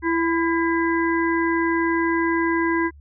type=harmonic tone with a mistuned harmonic; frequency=333.5 Hz; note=E4; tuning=20 cents sharp; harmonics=1 / 3 / 5 / 6; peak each=-20 / -25 / -27 / -28 dBFS; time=0.02-2.91 s; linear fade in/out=50 ms; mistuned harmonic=5; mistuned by=-50 cents; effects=added 72 Hz sine -43 dBFS peak until 3 s